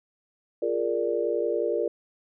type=chord; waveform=sine; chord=Bb dominant seventh; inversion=second; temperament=equal; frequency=349.2 / 415.3 / 466.2 / 587.3 Hz; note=F4 / Ab4 / Bb4 / D5; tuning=0 / 0 / 0 / 0 cents; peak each=-30 / -30 / -27 / -30 dBFS; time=0.62-1.88 s; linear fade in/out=5 ms; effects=none